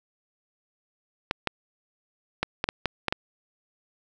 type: clicks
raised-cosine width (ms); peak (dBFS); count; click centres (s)
0.3; -8; 8; 1.311 / 1.473 / 2.43 / 2.641 / 2.689 / 2.857 / 3.083 / 3.125
effects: none